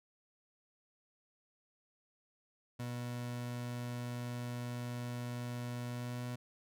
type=tone with pitch glide; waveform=30% pulse; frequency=121.7 to 122.97 Hz; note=B2 to B2; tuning=-25 to -7 cents; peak=-36 dBFS; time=2.79-6.36 s; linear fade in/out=10 ms; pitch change=+18 cents; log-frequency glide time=5.88-6.24 s; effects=none